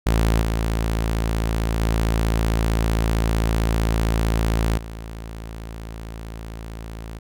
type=tone with level steps; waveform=sawtooth; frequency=55.5 Hz; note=A1; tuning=16 cents sharp; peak=-12 / -16 / -14 / -28 dBFS; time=0.06-7.19 s; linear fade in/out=10 ms; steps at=0.41 / 1.8 / 4.77 s; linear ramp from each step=10 ms; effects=none